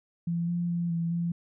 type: tone with pitch steps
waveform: sine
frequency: 169.9 / 173.3 / 171.8 / 167.7 / 170.7 Hz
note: F3 / F3 / F3 / E3 / F3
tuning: -47 / -13 / -28 / +30 / -39 cents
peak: -26 dBFS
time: 0.27-1.32 s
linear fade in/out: 5 ms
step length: 210 ms
effects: none